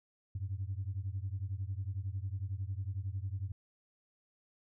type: beating tone pair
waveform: sine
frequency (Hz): 92 / 103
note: F#2 / G#2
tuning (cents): -9 / -14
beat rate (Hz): 11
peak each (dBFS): -37 / -38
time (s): 0.35-3.52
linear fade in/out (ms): 5
effects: tanh soft clip ceiling -29 dBFS